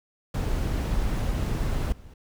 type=noise with level steps; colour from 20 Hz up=brown; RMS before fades=-26 / -46 dBFS; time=0.34-2.14 s; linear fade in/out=5 ms; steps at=1.92 s; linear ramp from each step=5 ms; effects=none